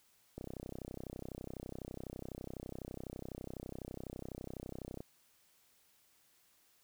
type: click train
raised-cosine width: 2 ms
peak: -30 dBFS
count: 149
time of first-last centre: 0.38-5.005 s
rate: 32 Hz
effects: white hiss -70 dBFS RMS until 6.83 s